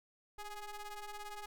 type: ring-modulated tone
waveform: sawtooth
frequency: 415.3 Hz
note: G#4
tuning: in tune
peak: -37 dBFS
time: 0.38-1.46 s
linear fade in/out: 5 ms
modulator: 424 Hz
effects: 13-bit

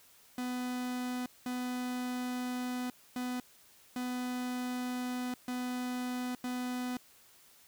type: tone bursts at uneven times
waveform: 45% pulse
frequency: 249.3 Hz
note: B3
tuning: 16 cents sharp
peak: -34 dBFS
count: 6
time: 0.38-1.26 / 1.46-2.9 / 3.16-3.4 / 3.96-5.34 / 5.48-6.35 / 6.44-6.97 s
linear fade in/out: 2 ms
effects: white hiss -61 dBFS RMS until 7.67 s

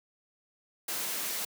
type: noise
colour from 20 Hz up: white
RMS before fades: -34 dBFS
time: 0.88-1.45 s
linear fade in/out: 5 ms
effects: high-pass 200 Hz 12 dB/octave

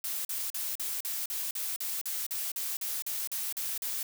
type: noise bursts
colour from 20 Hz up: blue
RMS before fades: -34 dBFS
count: 16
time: 0.04-4.03 s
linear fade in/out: 2 ms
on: 210 ms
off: 42 ms
effects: none

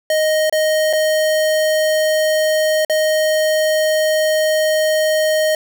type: tone with dropouts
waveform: square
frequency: 622.3 Hz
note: D#5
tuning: in tune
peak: -14 dBFS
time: 0.1-5.55 s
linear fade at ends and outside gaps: 2 ms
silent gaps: 0.497-0.525 / 0.929-0.933 / 2.849-2.897 s
effects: none

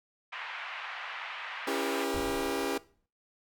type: band-pass noise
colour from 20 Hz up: white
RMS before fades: -40 dBFS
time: 0.32-2.05 s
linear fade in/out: 10 ms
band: 790 to 2600 Hz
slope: 24 dB/octave
type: chord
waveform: sawtooth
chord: C# diminished seventh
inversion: none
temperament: just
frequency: 277.2 / 332.6 / 399.1 / 479 Hz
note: C#4 / E4 / G4 / Bb4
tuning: 0 / +16 / +31 / +47 cents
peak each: -31 / -33 / -30 / -33 dBFS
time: 1.67-2.78 s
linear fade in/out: 5 ms
type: noise with exponential decay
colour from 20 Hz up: brown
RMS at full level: -36 dBFS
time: 2.14-3.06 s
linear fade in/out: 2 ms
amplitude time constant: 200 ms
effects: noise-tail reverb RT60 0.4 s tail -20 dB re dry

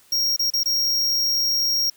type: tone with dropouts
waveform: square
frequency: 5588 Hz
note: F8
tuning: in tune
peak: -19 dBFS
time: 0.12-1.9 s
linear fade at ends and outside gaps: 5 ms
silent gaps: 0.364-0.393 / 0.503-0.536 / 0.634-0.657 s
effects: white hiss -55 dBFS RMS until 1.96 s

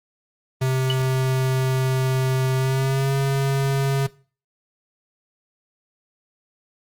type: tone with pitch glide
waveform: square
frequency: 130.81 to 136.92 Hz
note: C3 to C#3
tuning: 0 to -21 cents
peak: -19 dBFS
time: 0.61-4.07 s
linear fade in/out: 10 ms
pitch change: +79 cents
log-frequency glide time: 2.57-3.13 s
type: tone with exponential decay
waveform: sine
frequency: 2960 Hz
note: F#7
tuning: in tune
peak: -18 dBFS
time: 0.9-0.98 s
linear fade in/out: 0 ms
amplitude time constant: 17 ms
effects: noise-tail reverb RT60 0.4 s tail -20 dB re dry + Opus 24 kbps

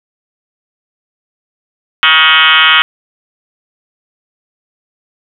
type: tone with frequency modulation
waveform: sine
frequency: 2217 Hz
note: C#7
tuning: in tune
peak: -4 dBFS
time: 2.03-2.82 s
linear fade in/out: 0 ms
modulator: 158 Hz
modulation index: 6.8
effects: none

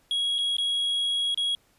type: tone with dropouts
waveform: triangle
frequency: 3314 Hz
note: G#7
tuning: 4 cents flat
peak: -22 dBFS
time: 0.11-1.55 s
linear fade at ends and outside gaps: 1 ms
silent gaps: 0.383-0.387 / 0.568-0.583 / 1.345-1.375 s
effects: pink hiss -64 dBFS RMS until 1.78 s + resampled to 32000 Hz

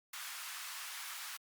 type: high-pass noise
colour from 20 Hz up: pink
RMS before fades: -45 dBFS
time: 0.13-1.37 s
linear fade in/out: 5 ms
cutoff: 1100 Hz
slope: 24 dB/octave
effects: Opus 48 kbps

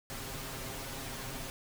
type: noise with comb filter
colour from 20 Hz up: pink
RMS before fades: -41 dBFS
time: 0.1-1.5 s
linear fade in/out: 0 ms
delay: 7.5 ms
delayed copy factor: +0.75
effects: none

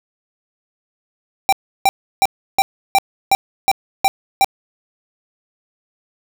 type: tone bursts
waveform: square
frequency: 784 Hz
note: G5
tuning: in tune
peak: -10 dBFS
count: 9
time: 1.49-4.445 s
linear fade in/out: 0 ms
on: 35 ms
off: 330 ms
effects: none

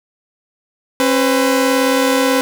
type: tone pair together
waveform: sawtooth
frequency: 270.4 / 502.3 Hz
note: C#4 / B4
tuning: -43 / +29 cents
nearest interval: major seventh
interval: 1072 cents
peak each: -11 dBFS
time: 1-2.41 s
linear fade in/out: 0 ms
effects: none

